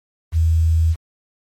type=tone with quantisation; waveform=sine; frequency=81.3 Hz; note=E2; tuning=23 cents flat; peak=-12 dBFS; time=0.32-0.96 s; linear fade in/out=50 ms; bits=7; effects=MP3 64 kbps